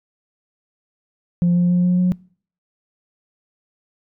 sine tone with pitch steps, 174.5 / 176.12 / 177.76 / 179.41 / 181.07 Hz, F3 / F3 / F3 / F3 / F#3, -1 / +15 / +31 / +47 / -37 cents, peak -11 dBFS, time 1.42-2.12 s, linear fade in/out 0 ms, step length 140 ms, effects noise-tail reverb RT60 0.5 s tail -25 dB re dry + tanh soft clip ceiling -11 dBFS

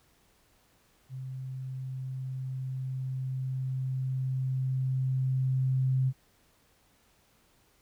sine tone with level ramp, 130.81 Hz, C3, in tune, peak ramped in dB -36 to -23 dBFS, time 1.09-6.13 s, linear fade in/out 50 ms, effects pink hiss -66 dBFS RMS until 7.81 s

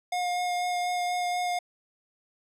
square tone with vibrato, 715 Hz, F5, 41 cents sharp, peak -27 dBFS, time 0.12-1.59 s, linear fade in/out 5 ms, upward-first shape sine, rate 4.1 Hz, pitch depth 11 cents each way, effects low-pass 10000 Hz 12 dB/octave

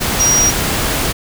sine tone in noise, 5730 Hz, F8, 44 cents sharp, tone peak -10 dBFS, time 0.19-0.51 s, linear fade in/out 20 ms, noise pink, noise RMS -17 dBFS, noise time 0-1.13 s, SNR +4 dB, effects none

